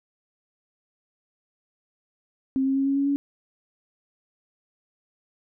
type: tone with pitch steps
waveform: sine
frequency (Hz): 266.1 / 269.2 / 272.3 / 275.5 / 278.7 / 281.9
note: C4 / C4 / C#4 / C#4 / C#4 / C#4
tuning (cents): +29 / +49 / -31 / -11 / +9 / +29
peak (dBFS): -20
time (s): 2.56-3.16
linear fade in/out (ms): 0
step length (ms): 100
effects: none